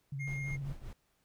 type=tone with vibrato; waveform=sine; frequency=138.59 Hz; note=C#3; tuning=in tune; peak=-36 dBFS; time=0.12-0.73 s; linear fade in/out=5 ms; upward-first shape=sine; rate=15 Hz; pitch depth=57 cents each way
type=tone; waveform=triangle; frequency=2132 Hz; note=C7; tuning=32 cents sharp; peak=-38 dBFS; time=0.19-0.57 s; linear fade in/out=20 ms
type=noise with tremolo; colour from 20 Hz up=brown; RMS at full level=-43 dBFS; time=0.27-0.93 s; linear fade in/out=2 ms; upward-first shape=sine; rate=5.2 Hz; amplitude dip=65%
effects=pink hiss -75 dBFS RMS until 1.24 s